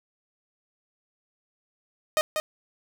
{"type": "tone with echo", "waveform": "sawtooth", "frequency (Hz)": 619, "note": "D#5", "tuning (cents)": -9, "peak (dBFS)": -16, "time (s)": [2.17, 2.21], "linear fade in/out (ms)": 0, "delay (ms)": 190, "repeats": 1, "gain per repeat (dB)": -5, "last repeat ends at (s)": 2.4, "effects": []}